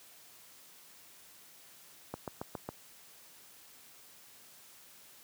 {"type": "click train", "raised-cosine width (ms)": 1, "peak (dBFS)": -23, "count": 5, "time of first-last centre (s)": [2.14, 2.689], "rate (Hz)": 7.28, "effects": ["white hiss -57 dBFS RMS until 5.23 s", "high-pass 80 Hz 12 dB/octave"]}